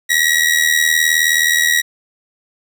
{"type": "tone with amplitude modulation", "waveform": "sawtooth", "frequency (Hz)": 1913, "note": "A#6", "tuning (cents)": 44, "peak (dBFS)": -5, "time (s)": [0.09, 1.82], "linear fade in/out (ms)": 20, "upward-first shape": "sine", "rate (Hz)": 79.1, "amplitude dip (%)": 70, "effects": []}